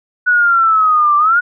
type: exponential two-way sweep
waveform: sine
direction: down then up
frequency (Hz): 1480 to 1168 to 1480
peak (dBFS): -8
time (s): 0.26-1.41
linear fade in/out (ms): 20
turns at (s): 1.17
effects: none